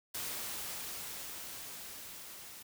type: noise with level ramp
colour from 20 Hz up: white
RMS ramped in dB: -39 to -50 dBFS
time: 0.14-2.63 s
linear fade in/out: 10 ms
effects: none